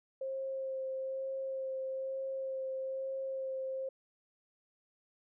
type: tone with vibrato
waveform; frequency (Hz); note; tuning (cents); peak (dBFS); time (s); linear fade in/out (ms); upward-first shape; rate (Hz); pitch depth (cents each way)
sine; 531; C5; +25; -35; 0.21-3.89; 5; sine; 1.1; 12
effects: none